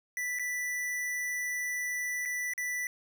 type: tone with dropouts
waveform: square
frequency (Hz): 1975.5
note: B6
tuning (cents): 0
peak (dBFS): -32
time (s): 0.17-2.87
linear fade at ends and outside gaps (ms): 1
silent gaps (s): 0.388-0.395 / 2.253-2.257 / 2.536-2.578
effects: none